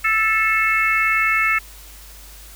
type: harmonic tone with a mistuned harmonic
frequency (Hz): 440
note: A4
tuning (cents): 0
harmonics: 3 / 4 / 5 / 6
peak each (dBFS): -21 / -22 / -18 / -24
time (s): 0.04-1.59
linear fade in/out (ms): 10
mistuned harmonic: 5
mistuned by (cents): -17
effects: added 50 Hz sine -41 dBFS peak until 2.55 s + white hiss -43 dBFS RMS until 2.55 s